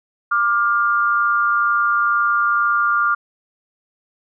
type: tone pair together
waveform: sine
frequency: 1185 / 1407.1 Hz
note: D6 / F6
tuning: +15 / +13 cents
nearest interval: minor third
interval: 298 cents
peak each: -17 dBFS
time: 0.31-3.15 s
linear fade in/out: 10 ms
effects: none